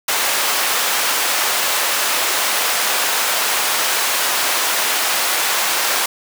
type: high-pass noise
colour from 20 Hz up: pink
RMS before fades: -18 dBFS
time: 0.08-6.06 s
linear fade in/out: 5 ms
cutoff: 800 Hz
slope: 12 dB/octave
effects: none